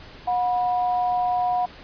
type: tone pair together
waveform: sine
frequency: 725 / 978.7 Hz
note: F#5 / B5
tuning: -35 / -16 cents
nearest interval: perfect fourth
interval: 519 cents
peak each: -20 / -29 dBFS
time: 0.27-1.66 s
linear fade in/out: 10 ms
effects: pink hiss -44 dBFS RMS until 1.83 s + resampled to 11025 Hz